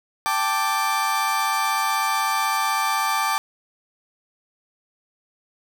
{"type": "chord", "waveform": "35% pulse", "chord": "G suspended second", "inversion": "none", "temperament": "equal", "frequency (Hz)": [784, 880, 1174.7], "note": ["G5", "A5", "D6"], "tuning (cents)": [0, 0, 0], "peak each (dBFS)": [-26, -23, -21], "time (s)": [0.26, 3.38], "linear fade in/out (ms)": 0, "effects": []}